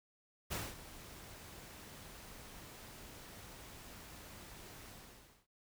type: noise with ADSR envelope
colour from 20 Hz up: pink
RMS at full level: -39 dBFS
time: 0.5-5.47 s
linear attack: 24 ms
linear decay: 220 ms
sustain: -14 dB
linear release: 600 ms
effects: noise-tail reverb RT60 0.1 s tail -23 dB re dry